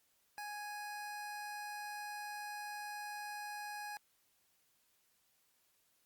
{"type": "tone", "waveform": "25% pulse", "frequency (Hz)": 830.6, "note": "G#5", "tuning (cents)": 0, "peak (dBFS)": -39, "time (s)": [0.38, 3.97], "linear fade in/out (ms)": 0, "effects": ["white hiss -75 dBFS RMS until 6.05 s", "Opus 48 kbps"]}